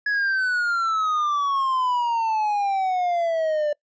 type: exponential sweep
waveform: triangle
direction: down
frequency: 1690 to 587 Hz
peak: -18 dBFS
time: 0.06-3.73 s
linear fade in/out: 5 ms
effects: noise-tail reverb RT60 0.1 s tail -24 dB re dry + resampled to 16000 Hz